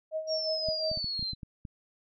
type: tone with tremolo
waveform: sine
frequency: 631 Hz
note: D#5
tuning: 24 cents sharp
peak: -28 dBFS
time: 0.11-1 s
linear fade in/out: 50 ms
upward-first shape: sine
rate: 5.6 Hz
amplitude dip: 70%
type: exponential sweep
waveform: sine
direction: down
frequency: 5620 to 4043 Hz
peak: -31 dBFS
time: 0.27-1.35 s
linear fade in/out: 50 ms
type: clicks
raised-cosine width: 5 ms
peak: -28 dBFS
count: 9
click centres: 0.687 / 0.915 / 0.974 / 1.044 / 1.194 / 1.227 / 1.333 / 1.432 / 1.652 s
effects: none

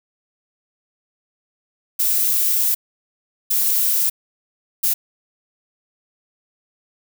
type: noise bursts at uneven times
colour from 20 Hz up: violet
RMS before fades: -18 dBFS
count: 3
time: 1.99-2.75 / 3.5-4.1 / 4.83-4.94 s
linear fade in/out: 10 ms
effects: none

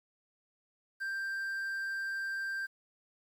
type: tone with quantisation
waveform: triangle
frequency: 1578 Hz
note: G6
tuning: 11 cents sharp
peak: -32 dBFS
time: 1-2.67 s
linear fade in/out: 20 ms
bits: 10
effects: none

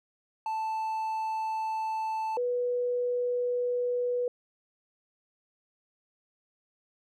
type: tone pair in turn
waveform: triangle / sine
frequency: 880 / 490.3 Hz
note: A5 / B4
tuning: 0 / -13 cents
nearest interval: minor seventh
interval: 1013 cents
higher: first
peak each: -27 / -26 dBFS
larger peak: second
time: 0.46-2.37 / 2.37-4.28 s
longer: neither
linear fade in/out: 2 ms
effects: none

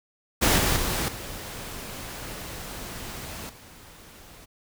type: noise with level steps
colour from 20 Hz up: pink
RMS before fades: -20 / -23 / -27 / -37 / -48 dBFS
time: 0.41-4.46 s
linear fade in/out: 20 ms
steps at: 0.58 / 0.76 / 1.08 / 3.49 s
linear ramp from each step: 5 ms
effects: none

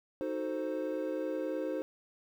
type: chord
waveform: triangle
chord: D# diminished seventh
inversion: none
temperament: equal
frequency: 311.1 / 370 / 440 / 523.3 Hz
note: D#4 / F#4 / A4 / C5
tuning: 0 / 0 / 0 / 0 cents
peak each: -35 / -39 / -39 / -34 dBFS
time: 0.21-1.82 s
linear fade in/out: 0 ms
effects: 11-bit

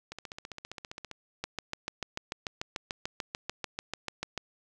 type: two click trains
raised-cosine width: 0.2 ms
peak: -16 / -23 dBFS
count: 21 / 16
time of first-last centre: 1.44-4.377 / 0.12-1.113 s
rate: 6.81 / 15.1 Hz
effects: none

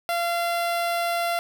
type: tone with notch filter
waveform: sawtooth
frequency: 687 Hz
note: F5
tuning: 29 cents flat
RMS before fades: -25 dBFS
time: 0.09-1.39 s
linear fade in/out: 0 ms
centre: 6800 Hz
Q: 1.9
effects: none

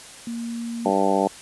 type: tone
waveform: sine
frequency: 233.1 Hz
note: A#3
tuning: in tune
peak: -27 dBFS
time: 0.27-0.9 s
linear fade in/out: 2 ms
type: harmonic tone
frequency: 97.7 Hz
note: G2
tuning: 5 cents flat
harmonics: 2 / 3 / 4 / 5 / 6 / 7 / 8 / 9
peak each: -26 / -26 / -26 / -26 / -26 / -26 / -26 / -26 dBFS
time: 0.85-1.28 s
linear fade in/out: 10 ms
effects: white hiss -42 dBFS RMS until 1.41 s + resampled to 24000 Hz

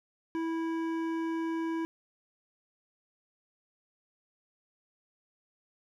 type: tone with hard clipping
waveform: sine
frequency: 327.7 Hz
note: E4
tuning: 10 cents flat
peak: -32 dBFS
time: 0.35-1.85 s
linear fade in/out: 0 ms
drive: 12 dB
effects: none

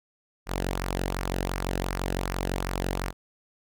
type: tone with flanger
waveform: sawtooth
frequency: 45.94 Hz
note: F#1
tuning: 12 cents flat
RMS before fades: -30 dBFS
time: 0.46-3.13 s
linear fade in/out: 50 ms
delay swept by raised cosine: 0.26 to 0.92 ms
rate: 2.7 Hz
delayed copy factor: -0.55
effects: none

